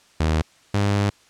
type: tone pair in turn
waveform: sawtooth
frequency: 78.9 / 101.3 Hz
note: D#2 / G#2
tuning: +25 / -43 cents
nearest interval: major third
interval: 432 cents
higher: second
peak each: -14 dBFS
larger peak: neither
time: 0.2-0.42 / 0.74-1.1 s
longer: second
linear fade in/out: 5 ms
effects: white hiss -55 dBFS RMS until 1.29 s + low-pass 7000 Hz 12 dB/octave